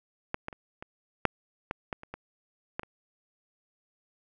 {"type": "clicks", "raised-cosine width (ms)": 0.5, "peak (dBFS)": [-14, -19, -28, -25, -6, -16, -17, -29, -23, -16, -28], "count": 11, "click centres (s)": [0.344, 0.484, 0.528, 0.825, 1.253, 1.711, 1.928, 2.034, 2.14, 2.795, 2.833], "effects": []}